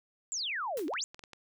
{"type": "exponential two-way sweep", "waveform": "sine", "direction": "down then up", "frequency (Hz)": [7730, 275.4, 7730], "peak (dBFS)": -32, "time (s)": [0.32, 1.04], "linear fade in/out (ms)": 0, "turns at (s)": 0.87}
{"type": "noise with exponential decay", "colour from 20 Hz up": "white", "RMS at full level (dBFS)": -41, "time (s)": [0.77, 0.93], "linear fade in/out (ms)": 2, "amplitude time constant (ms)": 34}
{"type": "clicks", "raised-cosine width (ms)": 0.2, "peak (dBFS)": -30, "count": 7, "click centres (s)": [0.794, 0.881, 0.937, 1.145, 1.193, 1.238, 1.333]}
{"effects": []}